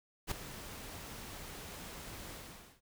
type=noise with ADSR envelope; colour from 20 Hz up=pink; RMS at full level=-35 dBFS; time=0.27-2.81 s; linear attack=44 ms; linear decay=5 ms; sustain=-12 dB; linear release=480 ms; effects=none